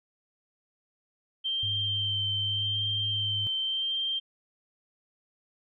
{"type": "tone with vibrato", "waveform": "sine", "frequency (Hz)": 3136, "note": "G7", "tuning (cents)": 0, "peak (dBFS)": -27, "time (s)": [1.44, 4.2], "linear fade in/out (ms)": 20, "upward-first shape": "sine", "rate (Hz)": 0.86, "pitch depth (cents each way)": 15}
{"type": "tone with pitch glide", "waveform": "sine", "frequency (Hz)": [102, 103.78], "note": ["G#2", "G#2"], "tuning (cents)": [-31, -1], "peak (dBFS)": -34, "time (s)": [1.63, 3.47], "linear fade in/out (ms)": 0, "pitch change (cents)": 30, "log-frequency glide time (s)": [2.25, 2.94]}
{"effects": []}